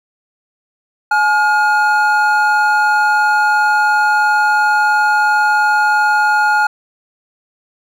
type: tone pair together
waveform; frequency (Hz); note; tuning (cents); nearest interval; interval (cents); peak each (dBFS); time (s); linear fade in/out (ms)
triangle; 846 / 1424.3; G#5 / F6; +32 / +34; major sixth; 902; -11; 1.11-6.67; 5
effects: none